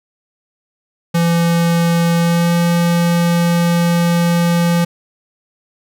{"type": "tone with pitch glide", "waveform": "square", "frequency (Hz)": [169.3, 171.37], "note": ["E3", "F3"], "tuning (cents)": [46, -32], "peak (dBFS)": -12, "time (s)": [1.14, 4.85], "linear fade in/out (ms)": 10, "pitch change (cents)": 22, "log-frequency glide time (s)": [2.18, 2.54], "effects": []}